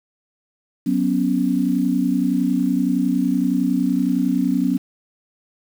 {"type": "chord", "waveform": "sine", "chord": "F# suspended fourth", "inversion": "none", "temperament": "just", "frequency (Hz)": [185, 246.7, 277.5], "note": ["F#3", "B3", "C#4"], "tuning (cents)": [0, -2, 2], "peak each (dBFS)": [-22, -20, -20], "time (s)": [0.86, 4.78], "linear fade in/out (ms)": 10, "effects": ["7-bit"]}